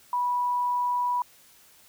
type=tone; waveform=sine; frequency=980 Hz; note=B5; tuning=14 cents flat; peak=-23 dBFS; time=0.13-1.22 s; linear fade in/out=2 ms; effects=white hiss -56 dBFS RMS until 1.88 s